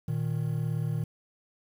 triangle tone pair together, 117.87 / 155.56 Hz, A#2 / D#3, +20 / 0 cents, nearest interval perfect fourth, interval 480 cents, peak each -28 dBFS, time 0.08-1.04 s, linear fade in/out 5 ms, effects 9-bit

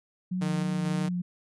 sine tone with vibrato, 180.7 Hz, F#3, 41 cents flat, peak -27 dBFS, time 0.31-1.22 s, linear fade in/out 10 ms, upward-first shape sine, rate 3.2 Hz, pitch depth 30 cents each way
sawtooth tone with tremolo, 153.1 Hz, D#3, 28 cents flat, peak -26 dBFS, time 0.41-1.09 s, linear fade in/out 10 ms, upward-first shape square, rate 2.3 Hz, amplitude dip 25%
effects resampled to 24000 Hz

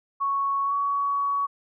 sine tone with pitch glide, 1108.7 to 1124.8 Hz, C#6 to C#6, 0 to +25 cents, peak -22 dBFS, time 0.2-1.47 s, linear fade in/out 20 ms, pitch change +25 cents, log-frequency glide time 0.64-0.73 s, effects none

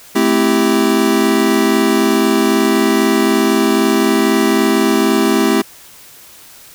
square chord, A minor seventh, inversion none, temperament equal with one note detuned, 217.7 / 261.6 / 329.6 / 392 Hz, A3 / C4 / E4 / G4, -18 / 0 / 0 / 0 cents, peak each -17 dBFS, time 0.15-5.62 s, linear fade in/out 10 ms, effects white hiss -40 dBFS RMS until 6.74 s

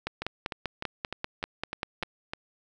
two click trains, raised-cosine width 0.3 ms, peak -17 / -14 dBFS, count 8 / 11, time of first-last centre 0.22-2.335 / 0.07-2.027 s, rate 3.31 / 5.11 Hz, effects none

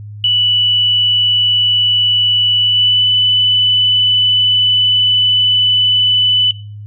sine tone with pitch glide, 2960 to 2991 Hz, F#7 to F#7, 0 to +18 cents, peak -9 dBFS, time 0.24-6.51 s, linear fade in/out 2 ms, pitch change +18 cents, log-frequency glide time 2.59-3.07 s, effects noise-tail reverb RT60 0.4 s tail -18 dB re dry + added 104 Hz sine -27 dBFS peak until 6.86 s

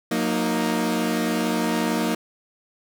sawtooth chord, D# minor, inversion first, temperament equal with one note detuned, 182.24 / 233.1 / 311.1 Hz, F#3 / A#3 / D#4, -26 / 0 / 0 cents, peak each -24 / -20 / -22 dBFS, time 0.11-2.15 s, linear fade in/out 5 ms, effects none

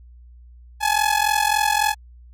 sawtooth ring-modulated tone, 848 Hz, G#5, 36 cents sharp, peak -10 dBFS, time 0.8-1.95 s, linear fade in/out 50 ms, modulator 21.8 Hz, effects added 60 Hz sine -42 dBFS peak until 2.33 s + MP3 64 kbps

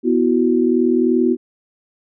sine chord, B suspended fourth, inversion none, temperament equal, 246.9 / 329.6 / 370 Hz, B3 / E4 / F#4, 0 / 0 / 0 cents, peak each -16 / -18 / -17 dBFS, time 0.03-1.37 s, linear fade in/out 50 ms, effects none

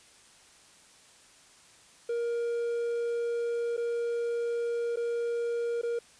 triangle tone with dropouts, 470.7 Hz, A#4, 17 cents sharp, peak -26 dBFS, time 2.09-5.99 s, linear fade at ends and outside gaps 5 ms, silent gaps 3.767-3.776 / 4.96-4.97 / 5.815-5.832 s, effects white hiss -57 dBFS RMS until 6.19 s + resampled to 22050 Hz

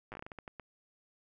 slowing click train, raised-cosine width 0.5 ms, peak -29 dBFS, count 12, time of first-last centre 0.12-0.597 s, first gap 8 ms, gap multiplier 1.31, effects none

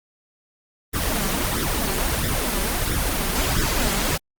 pink noise with flanger, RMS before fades -22 dBFS, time 0.93-4.18 s, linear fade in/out 20 ms, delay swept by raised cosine 0.55 to 5.15 ms, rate 1.5 Hz, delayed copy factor +0.8, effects Opus 24 kbps

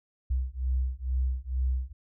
sine beating tone pair, 63 / 65.2 Hz, B1 / C2, +35 / -5 cents, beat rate 2.2 Hz, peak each -29 / -29 dBFS, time 0.3-1.93 s, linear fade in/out 10 ms, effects none

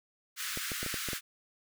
pink high-pass noise, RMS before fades -37 dBFS, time 0.36-1.21 s, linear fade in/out 50 ms, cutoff 1300 Hz, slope 48 dB/octave
clicks, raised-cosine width 2 ms, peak -25 dBFS, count 7, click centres 0.574 / 0.718 / 0.83 / 0.863 / 0.942 / 1.087 / 1.132 s
effects none

